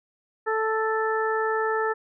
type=harmonic tone; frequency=440 Hz; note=A4; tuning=in tune; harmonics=1 / 2 / 3 / 4; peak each=-25 / -29 / -29 / -30 dBFS; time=0.46-1.94 s; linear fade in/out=20 ms; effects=none